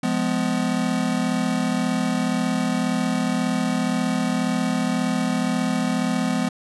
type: chord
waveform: square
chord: F diminished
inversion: none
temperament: just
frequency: 174.61 / 209.5 / 251.4 Hz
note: F3 / Ab3 / Cb4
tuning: 0 / +15 / +31 cents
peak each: -27 / -26 / -24 dBFS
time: 0.03-6.49 s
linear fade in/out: 5 ms
effects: resampled to 24000 Hz